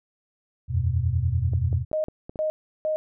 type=chord; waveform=sine; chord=E suspended second; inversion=none; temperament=just; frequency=82.41 / 92.71 / 123.61 Hz; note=E2 / F#2 / B2; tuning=0 / +4 / +2 cents; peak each=-25 dBFS; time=0.68-1.85 s; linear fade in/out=50 ms
type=clicks; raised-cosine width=2 ms; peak=-24 dBFS; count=6; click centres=1.535 / 1.729 / 1.915 / 2.084 / 2.295 / 2.358 s
type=tone bursts; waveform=sine; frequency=621 Hz; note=D#5; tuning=3 cents flat; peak=-22 dBFS; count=3; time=1.93-2.96 s; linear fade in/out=0 ms; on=110 ms; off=350 ms
effects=none